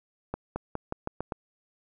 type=accelerating click train; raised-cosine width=1 ms; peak=-17 dBFS; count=7; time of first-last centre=0.34-1.322 s; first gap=220 ms; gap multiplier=0.88; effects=none